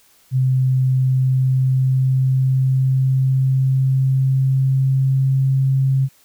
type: tone with pitch glide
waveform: sine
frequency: 130 to 133.96 Hz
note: C3 to C3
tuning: -11 to +41 cents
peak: -13 dBFS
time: 0.31-6.09 s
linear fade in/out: 50 ms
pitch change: +52 cents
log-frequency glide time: 0.87-5.48 s
effects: white hiss -54 dBFS RMS until 6.24 s